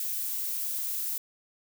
violet noise, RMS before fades -32 dBFS, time 0-1.18 s, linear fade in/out 2 ms, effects none

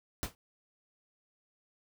pink noise with exponential decay, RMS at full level -31 dBFS, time 0.23-0.35 s, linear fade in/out 0 ms, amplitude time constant 25 ms, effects none

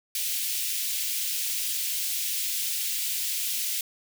white high-pass noise, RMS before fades -29 dBFS, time 0.15-3.81 s, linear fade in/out 2 ms, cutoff 2400 Hz, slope 24 dB/octave, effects none

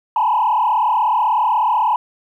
sine tone with frequency modulation, 921 Hz, A#5, 21 cents flat, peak -12 dBFS, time 0.16-1.96 s, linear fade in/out 2 ms, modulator 36.3 Hz, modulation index 2.4, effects tanh soft clip ceiling -9 dBFS + 9-bit

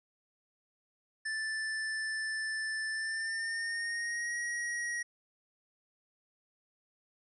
square tone with pitch glide, 1760 to 1897.2 Hz, A6 to A#6, 0 to +30 cents, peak -34 dBFS, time 1.25-5.03 s, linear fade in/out 10 ms, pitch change +130 cents, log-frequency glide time 2.9-4.36 s, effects resampled to 24000 Hz

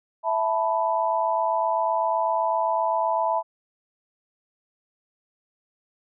sine chord, E suspended fourth, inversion none, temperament equal, 659.3 / 880 / 987.8 Hz, E5 / A5 / B5, 0 / 0 / 0 cents, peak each -25 dBFS, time 0.23-3.43 s, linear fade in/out 50 ms, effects none

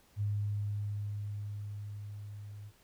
sine tone with level ramp, 103.1 Hz, G#2, 12 cents flat, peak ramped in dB -29 to -44 dBFS, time 0.16-2.72 s, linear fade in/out 50 ms, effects pink hiss -65 dBFS RMS until 2.83 s

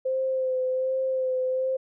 sine tone with vibrato, 519 Hz, C5, 14 cents flat, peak -23 dBFS, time 0.05-1.77 s, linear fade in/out 10 ms, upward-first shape sine, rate 1.3 Hz, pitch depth 22 cents each way, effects none

